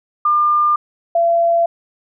sine tone pair in turn, 1200 / 678.6 Hz, D6 / F5, +37 / -50 cents, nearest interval minor seventh, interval 987 cents, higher first, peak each -11 dBFS, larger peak neither, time 0.25-0.76 / 1.15-1.66 s, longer neither, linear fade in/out 5 ms, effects none

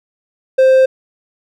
triangle tone, 524 Hz, C5, 2 cents sharp, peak -4 dBFS, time 0.58-0.86 s, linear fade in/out 10 ms, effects none

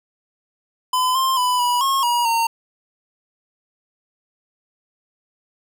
square tone with pitch steps, 1013 / 1053 / 996 / 976 / 1084 / 958 / 918 Hz, B5 / C6 / B5 / B5 / C#6 / A#5 / A#5, +44 / +11 / +14 / -21 / -39 / +47 / -27 cents, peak -17 dBFS, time 0.93-2.47 s, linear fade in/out 5 ms, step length 220 ms, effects none

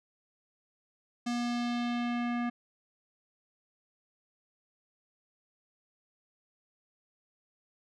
square tone with low-pass filter sweep, 240 Hz, B3, 49 cents flat, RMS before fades -32 dBFS, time 1.26-2.5 s, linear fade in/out 10 ms, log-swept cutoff 6500 to 1900 Hz, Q 1.4, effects none

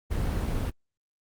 brown noise, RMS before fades -28 dBFS, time 0.1-0.71 s, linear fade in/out 20 ms, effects Opus 24 kbps

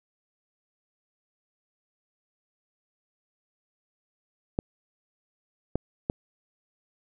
clicks, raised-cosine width 2 ms, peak -12 dBFS, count 3, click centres 4.589 / 5.756 / 6.099 s, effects none

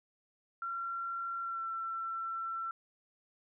sine tone with pitch glide, 1367 to 1345.1 Hz, F6 to E6, -37 to +35 cents, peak -35 dBFS, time 0.62-2.71 s, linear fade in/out 2 ms, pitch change -28 cents, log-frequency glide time 1.41-1.66 s, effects none

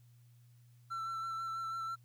triangle tone with vibrato, 1341 Hz, E6, 29 cents sharp, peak -35 dBFS, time 0.9-1.96 s, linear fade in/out 20 ms, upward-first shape sine, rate 6.1 Hz, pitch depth 17 cents each way, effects added 120 Hz sine -59 dBFS peak until 2.04 s + white hiss -75 dBFS RMS until 2.04 s

